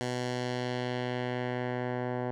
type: tone with low-pass filter sweep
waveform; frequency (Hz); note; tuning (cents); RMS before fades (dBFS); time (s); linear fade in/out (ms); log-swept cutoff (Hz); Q
10% pulse; 124.3; B2; +12; -33; 0.01-2.31; 0; 7400 to 1200; 1.1
effects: none